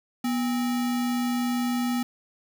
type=tone with sample-and-hold; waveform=sine; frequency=243.8 Hz; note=B3; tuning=22 cents flat; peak=-23 dBFS; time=0.24-2.03 s; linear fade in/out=5 ms; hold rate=1050 Hz; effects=none